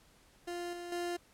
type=tone with level steps; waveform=30% pulse; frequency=349.2 Hz; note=F4; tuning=in tune; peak=-35 / -39 / -32 dBFS; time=0.47-1.17 s; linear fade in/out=10 ms; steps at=0.73 / 0.92 s; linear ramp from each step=2 ms; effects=pink hiss -64 dBFS RMS until 1.33 s + low-pass 12000 Hz 12 dB/octave